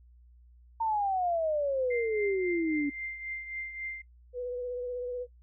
sine exponential sweep, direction down, 920 to 281.6 Hz, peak -26 dBFS, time 0.8-2.9 s, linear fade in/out 10 ms
sine tone with tremolo, 2093 Hz, C7, in tune, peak -33 dBFS, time 1.9-4.02 s, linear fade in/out 10 ms, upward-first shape triangle, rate 3.7 Hz, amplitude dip 65%
sine tone with vibrato, 493.9 Hz, B4, in tune, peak -32 dBFS, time 4.33-5.27 s, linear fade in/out 50 ms, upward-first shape sine, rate 16 Hz, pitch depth 20 cents each way
effects noise-tail reverb RT60 0.1 s tail -20 dB re dry + added 60 Hz sine -54 dBFS peak until 5.42 s

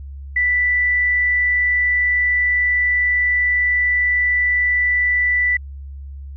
sine tone, 1975.5 Hz, B6, in tune, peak -14 dBFS, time 0.36-5.57 s, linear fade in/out 5 ms, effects added 69 Hz sine -30 dBFS peak until 6.36 s

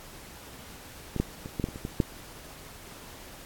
clicks, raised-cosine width 3 ms, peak -18 / -11 / -23 / -16 / -13 / -26 / -26 / -19 / -9 dBFS, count 9, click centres 1.163 / 1.2 / 1.459 / 1.598 / 1.641 / 1.687 / 1.759 / 1.851 / 2.002 s, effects pink hiss -47 dBFS RMS until 3.45 s + AAC 64 kbps

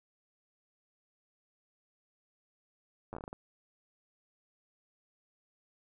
slowing click train, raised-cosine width 1 ms, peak -28 dBFS, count 9, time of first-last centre 3.13-3.329 s, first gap 9 ms, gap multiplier 1.28, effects none

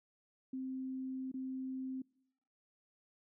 sine tone with dropouts, 261.4 Hz, C4, 1 cent flat, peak -38 dBFS, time 0.53-2.02 s, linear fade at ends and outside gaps 5 ms, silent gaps 1.317-1.34 s, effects noise-tail reverb RT60 0.8 s tail -26 dB re dry

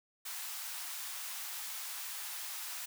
white high-pass noise, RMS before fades -42 dBFS, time 0.25-2.86 s, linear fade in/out 10 ms, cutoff 790 Hz, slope 24 dB/octave, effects none

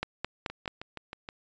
two click trains, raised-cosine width 0.3 ms, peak -14 / -23 dBFS, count 4 / 6, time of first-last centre 0.03-0.678 / 0.5-1.289 s, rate 4.63 / 6.34 Hz, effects resampled to 16000 Hz

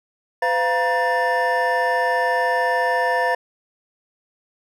triangle tone cluster, 508 / 694 / 949 / 1775 Hz, B4 / F5 / A#5 / A6, +49 / -11 / +31 / +15 cents, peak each -21 dBFS, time 0.42-3.35 s, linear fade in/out 5 ms, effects none

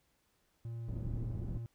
triangle tone with vibrato, 115.2 Hz, A#2, 20 cents flat, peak -37 dBFS, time 0.65-1.66 s, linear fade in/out 0 ms, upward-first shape sine, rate 2.3 Hz, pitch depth 13 cents each way
pink low-pass noise, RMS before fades -40 dBFS, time 0.88-1.58 s, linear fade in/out 5 ms, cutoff 220 Hz, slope 12 dB/octave
effects pink hiss -75 dBFS RMS until 1.74 s

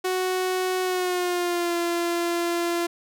sawtooth tone with pitch glide, 370 to 343.2 Hz, F#4 to F4, 0 to -30 cents, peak -19 dBFS, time 0.04-2.87 s, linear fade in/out 10 ms, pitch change -130 cents, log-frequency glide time 0.82-1.75 s, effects none

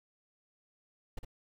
brown noise with echo, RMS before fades -37 dBFS, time 1.17-1.19 s, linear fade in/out 5 ms, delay 59 ms, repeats 1, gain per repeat -6 dB, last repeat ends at 1.249 s, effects none

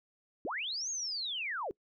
sine linear two-way sweep, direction up then down, 221.5 to 6645 to 328 Hz, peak -34 dBFS, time 0.45-1.71 s, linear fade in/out 0 ms, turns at 0.9 s, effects noise-tail reverb RT60 0.1 s tail -24 dB re dry

